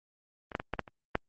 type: clicks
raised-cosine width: 0.5 ms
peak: -26 / -14 / -20 / -15 / -15 / -30 / -11 dBFS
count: 7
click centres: 0.518 / 0.551 / 0.599 / 0.737 / 0.793 / 0.878 / 1.154 s
effects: Opus 24 kbps